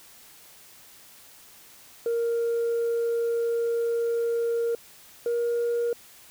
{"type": "tone pair in turn", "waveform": "sine", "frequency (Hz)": [466.2, 472.7], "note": ["A#4", "A#4"], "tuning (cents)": [0, 24], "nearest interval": "unison", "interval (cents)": 24, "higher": "second", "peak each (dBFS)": -21, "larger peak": "neither", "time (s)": [[2.06, 4.75], [5.26, 5.93]], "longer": "first", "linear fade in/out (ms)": 2, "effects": ["tanh soft clip ceiling -21 dBFS", "white hiss -51 dBFS RMS until 6.3 s"]}